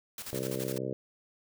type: noise with tremolo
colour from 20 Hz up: white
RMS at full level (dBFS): -40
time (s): 0.18-0.78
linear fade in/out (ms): 2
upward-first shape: square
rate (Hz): 12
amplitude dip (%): 65
type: harmonic tone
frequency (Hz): 65.41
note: C2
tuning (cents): 0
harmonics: 2 / 3 / 4 / 5 / 6 / 7 / 8 / 9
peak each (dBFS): -39 / -41 / -43 / -40 / -39 / -39 / -41 / -43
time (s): 0.33-0.93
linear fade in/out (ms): 0
effects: none